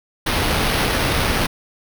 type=noise with sample-and-hold; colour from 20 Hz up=pink; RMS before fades=-19 dBFS; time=0.26-1.47 s; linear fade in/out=10 ms; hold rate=7350 Hz; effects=none